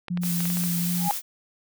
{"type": "clicks", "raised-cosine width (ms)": 0.3, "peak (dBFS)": -19, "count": 8, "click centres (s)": [0.083, 0.174, 0.235, 0.405, 0.455, 0.502, 0.571, 0.638]}
{"type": "tone with vibrato", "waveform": "sine", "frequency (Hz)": 174.9, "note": "F3", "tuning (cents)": 3, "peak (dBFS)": -24, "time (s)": [0.1, 1.09], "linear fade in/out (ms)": 10, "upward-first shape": "square", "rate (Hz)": 2.6, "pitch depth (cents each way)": 15}
{"type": "noise", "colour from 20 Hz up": "blue", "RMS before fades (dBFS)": -30, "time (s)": [0.21, 1.22], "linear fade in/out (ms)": 50}
{"type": "tone with exponential growth", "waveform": "sine", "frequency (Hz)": 820, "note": "G#5", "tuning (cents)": -22, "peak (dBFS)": -17, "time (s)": [0.95, 1.11], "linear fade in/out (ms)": 0, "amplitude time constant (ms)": 33}
{"effects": []}